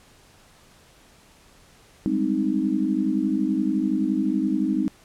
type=chord; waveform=sine; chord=Ab major seventh; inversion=third; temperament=equal; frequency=196 / 207.7 / 261.6 / 311.1 Hz; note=G3 / Ab3 / C4 / Eb4; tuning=0 / 0 / 0 / 0 cents; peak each=-28 / -27 / -25 / -24 dBFS; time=2.06-4.88 s; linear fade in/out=0 ms; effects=pink hiss -54 dBFS RMS until 5.04 s + low-pass 11000 Hz 12 dB/octave